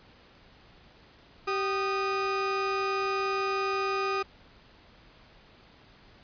35% pulse tone pair together, 388.1 / 1230.6 Hz, G4 / D#6, -17 / -19 cents, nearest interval octave + minor sixth, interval 1998 cents, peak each -28 dBFS, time 1.47-4.23 s, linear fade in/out 10 ms, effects pink hiss -56 dBFS RMS until 6.23 s + resampled to 11025 Hz

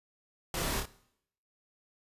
pink noise with echo, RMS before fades -34 dBFS, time 0.54-0.8 s, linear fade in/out 2 ms, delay 28 ms, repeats 2, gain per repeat -4 dB, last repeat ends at 0.856 s, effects noise-tail reverb RT60 0.7 s tail -19 dB re dry + resampled to 32000 Hz

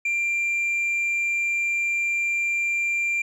triangle tone with tanh clipping, 2375 Hz, D7, 19 cents sharp, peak -22 dBFS, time 0.05-3.22 s, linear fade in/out 5 ms, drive 7 dB, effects none

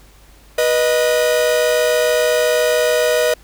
45% pulse tone pair together, 488.4 / 622.3 Hz, B4 / D#5, -19 / 0 cents, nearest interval major third, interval 419 cents, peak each -16 dBFS, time 0.58-3.34 s, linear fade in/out 5 ms, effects added 50 Hz sine -45 dBFS peak until 3.43 s + pink hiss -49 dBFS RMS until 3.43 s

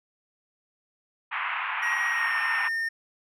pink band-pass noise, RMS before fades -30 dBFS, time 1.31-2.69 s, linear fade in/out 20 ms, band 890 to 2700 Hz, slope 48 dB/octave
triangle tone with pitch glide, 1892 to 1821.2 Hz, A#6 to A#6, +25 to -41 cents, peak -24 dBFS, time 1.82-2.89 s, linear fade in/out 10 ms, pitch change -66 cents, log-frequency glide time 2.09-2.35 s
effects none

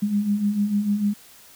sine beating tone pair, 200 / 206.7 Hz, G3 / G#3, +35 / -8 cents, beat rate 6.7 Hz, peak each -27 / -20 dBFS, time 0.02-1.14 s, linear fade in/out 10 ms, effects white hiss -49 dBFS RMS until 1.55 s

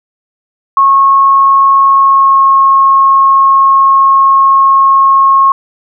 sine tone with pitch glide, 1093 to 1086.1 Hz, C#6 to C#6, -25 to -36 cents, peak -3 dBFS, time 0.77-5.52 s, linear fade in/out 2 ms, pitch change -11 cents, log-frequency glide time 1.93-2.42 s, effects none

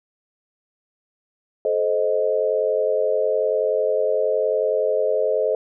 sine chord, A diminished, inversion none, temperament equal with one note detuned, 432.4 / 523.3 / 622.3 Hz, A4 / C5 / Eb5, -30 / 0 / 0 cents, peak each -22 dBFS, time 1.65-5.55 s, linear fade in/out 2 ms, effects none

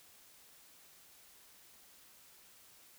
silence, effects white hiss -61 dBFS RMS until 2.98 s

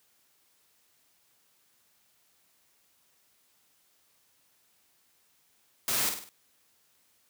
white noise with echo, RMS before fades -29 dBFS, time 5.88-6.09 s, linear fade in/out 0 ms, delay 50 ms, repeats 4, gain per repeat -6 dB, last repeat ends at 6.29 s, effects white hiss -68 dBFS RMS until 7.29 s + high-pass 60 Hz 12 dB/octave

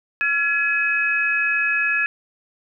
sine tone cluster, 1370 / 1693 / 2543 Hz, F6 / G#6 / D#7, -34 / +33 / +37 cents, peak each -29 / -20 / -21 dBFS, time 0.21-2.06 s, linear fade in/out 0 ms, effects none

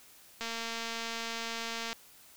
click train, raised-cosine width 0.2 ms, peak -20 dBFS, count 349, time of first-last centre 0.41-1.93 s, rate 229 Hz, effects white hiss -57 dBFS RMS until 2.36 s

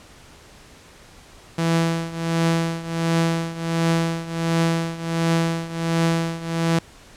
sawtooth tone with tremolo, 165.7 Hz, E3, 9 cents sharp, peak -12 dBFS, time 1.58-6.79 s, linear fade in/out 5 ms, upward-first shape triangle, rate 1.4 Hz, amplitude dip 85%, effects pink hiss -47 dBFS RMS until 7.16 s + low-pass 9000 Hz 12 dB/octave

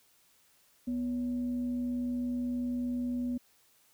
sine tone with frequency modulation, 245.9 Hz, B3, 7 cents flat, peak -30 dBFS, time 0.87-3.38 s, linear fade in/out 10 ms, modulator 315 Hz, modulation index 0.21, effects white hiss -66 dBFS RMS until 3.93 s

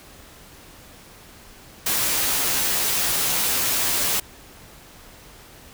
white noise with comb filter, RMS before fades -22 dBFS, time 1.86-4.2 s, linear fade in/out 5 ms, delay 13 ms, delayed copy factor -0.7, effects pink hiss -46 dBFS RMS until 5.73 s

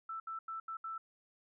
sine tone bursts at uneven times, 1325 Hz, E6, 9 cents sharp, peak -39 dBFS, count 5, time 0.09-0.2 / 0.27-0.39 / 0.48-0.6 / 0.68-0.77 / 0.84-0.98 s, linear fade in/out 5 ms, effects none

